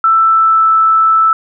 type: tone with pitch glide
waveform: sine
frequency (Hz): 1327 to 1317.1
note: E6 to E6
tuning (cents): +11 to -2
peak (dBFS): -6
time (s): 0.04-1.33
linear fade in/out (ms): 2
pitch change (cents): -13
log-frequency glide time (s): 0.2-0.69
effects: none